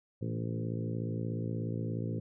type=harmonic tone with a mistuned harmonic; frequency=56.8 Hz; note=A#1; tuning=44 cents flat; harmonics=2 / 3 / 4 / 5 / 6 / 7 / 8 / 9; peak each=-35 / -39 / -41 / -43 / -45 / -46 / -47 / -48 dBFS; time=0.21-2.2 s; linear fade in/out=10 ms; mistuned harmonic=3; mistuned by=-40 cents; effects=none